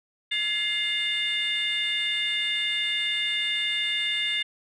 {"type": "tone cluster", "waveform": "sine", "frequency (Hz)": [1698, 2101, 2838, 3582], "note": ["G#6", "C7", "F7", "A7"], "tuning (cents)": [38, 7, 27, 30], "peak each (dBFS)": [-36, -28, -28, -27], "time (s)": [0.31, 4.43], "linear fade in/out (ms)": 10, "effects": ["tanh soft clip ceiling -18 dBFS"]}